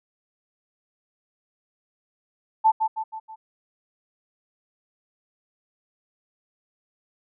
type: tone with echo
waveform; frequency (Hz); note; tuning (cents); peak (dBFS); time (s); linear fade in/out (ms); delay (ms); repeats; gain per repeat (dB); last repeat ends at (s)
sine; 880; A5; 0; -13; 2.64-2.72; 20; 160; 4; -6; 3.36
effects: none